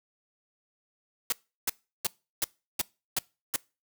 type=noise bursts; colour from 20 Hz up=white; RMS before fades=-27 dBFS; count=7; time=1.3-3.561 s; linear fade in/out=2 ms; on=23 ms; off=350 ms; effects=noise-tail reverb RT60 0.3 s tail -24 dB re dry